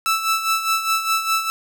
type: tone with tremolo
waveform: sawtooth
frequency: 1318.5 Hz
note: E6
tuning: in tune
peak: -12 dBFS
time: 0.06-1.5 s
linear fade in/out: 0 ms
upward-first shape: sine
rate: 4.9 Hz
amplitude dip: 65%
effects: none